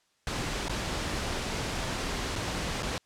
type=noise with dropouts; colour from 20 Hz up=pink; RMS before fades=-32 dBFS; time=0.27-2.98 s; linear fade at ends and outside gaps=1 ms; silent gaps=0.684-0.695 / 2.356-2.36 / 2.824-2.83 s; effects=white hiss -70 dBFS RMS until 3.05 s + low-pass 7000 Hz 12 dB/octave